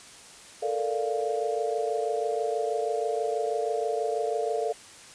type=chord; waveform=sine; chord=Bb major seventh; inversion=third; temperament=equal; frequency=440 / 466.2 / 587.3 / 698.5 Hz; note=A4 / Bb4 / D5 / F5; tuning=0 / 0 / 0 / 0 cents; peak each=-29 / -32 / -33 / -31 dBFS; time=0.62-4.73 s; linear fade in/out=10 ms; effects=white hiss -48 dBFS RMS until 5.14 s + resampled to 22050 Hz